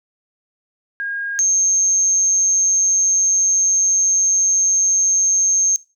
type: tone pair in turn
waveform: sine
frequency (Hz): 1626 / 6394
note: G#6 / G8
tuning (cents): -37 / +33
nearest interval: 2 octaves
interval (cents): 2370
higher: second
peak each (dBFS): -21 / -12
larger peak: second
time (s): 1-1.39 / 1.39-5.76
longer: second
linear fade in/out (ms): 0
effects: noise-tail reverb RT60 0.3 s tail -21 dB re dry